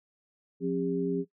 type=tone cluster; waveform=sine; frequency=177 / 268.3 / 402.4 Hz; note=F3 / C4 / G4; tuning=+23 / +44 / +45 cents; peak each=-31 dBFS; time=0.6-1.25 s; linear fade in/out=50 ms; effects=noise-tail reverb RT60 0.1 s tail -17 dB re dry